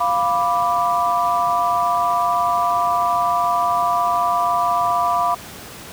sine chord, B diminished, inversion second, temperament equal, 698.5 / 987.8 / 1174.7 Hz, F5 / B5 / D6, 0 / 0 / 0 cents, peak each -20 dBFS, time 0-5.35 s, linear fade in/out 10 ms, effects pink hiss -36 dBFS RMS until 5.92 s + high-pass 80 Hz 12 dB/octave

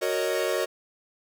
45% pulse chord, D# minor seventh, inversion first, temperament equal with one note detuned, 370 / 461.3 / 554.4 / 622.3 Hz, F#4 / A#4 / C#5 / D#5, 0 / -18 / 0 / 0 cents, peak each -30 dBFS, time 0.01-0.66 s, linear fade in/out 20 ms, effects none

